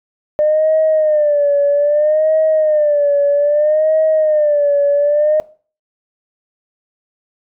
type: tone with vibrato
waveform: sine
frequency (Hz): 600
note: D5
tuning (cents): +37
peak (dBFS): -9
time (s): 0.39-5.4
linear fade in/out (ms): 0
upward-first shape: sine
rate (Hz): 0.62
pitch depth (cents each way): 88
effects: noise-tail reverb RT60 0.4 s tail -20 dB re dry + tanh soft clip ceiling -5 dBFS